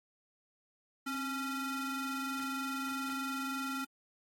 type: ring-modulated tone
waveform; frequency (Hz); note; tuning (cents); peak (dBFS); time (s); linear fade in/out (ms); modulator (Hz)
45% pulse; 554.4; C#5; 0; -32; 1.06-3.85; 10; 820
effects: AAC 64 kbps